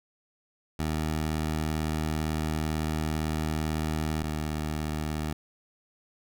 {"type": "tone pair in turn", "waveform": "15% pulse", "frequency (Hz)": [77.9, 76.83], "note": ["D#2", "D#2"], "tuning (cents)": [3, -21], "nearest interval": "unison", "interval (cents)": 24, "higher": "first", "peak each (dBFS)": [-21, -23], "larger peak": "first", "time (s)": [[0.79, 4.23], [4.23, 5.33]], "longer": "first", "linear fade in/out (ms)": 5, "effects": []}